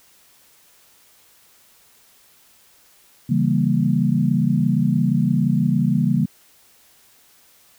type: chord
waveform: sine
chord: C# diminished seventh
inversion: none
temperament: equal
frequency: 138.59 / 164.81 / 196 / 233.1 Hz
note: C#3 / E3 / G3 / Bb3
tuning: 0 / 0 / 0 / 0 cents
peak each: -21 dBFS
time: 3.29-6.26 s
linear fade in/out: 10 ms
effects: white hiss -54 dBFS RMS until 7.78 s